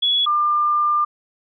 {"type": "tone pair in turn", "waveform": "sine", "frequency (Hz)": [3379, 1196.9], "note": ["G#7", "D6"], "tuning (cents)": [29, 32], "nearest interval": "octave + tritone", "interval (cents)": 1797, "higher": "first", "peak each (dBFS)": [-15, -15], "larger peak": "neither", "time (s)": [[0.02, 0.26], [0.26, 1.05]], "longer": "second", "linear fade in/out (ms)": 10, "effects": []}